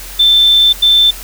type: tone bursts at uneven times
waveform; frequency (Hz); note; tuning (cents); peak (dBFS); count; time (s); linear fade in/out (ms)
sine; 3545; A7; +12; -5; 2; 0.19-0.73 / 0.82-1.11; 10
effects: added 43 Hz sine -30 dBFS peak until 1.23 s + white hiss -30 dBFS RMS until 1.23 s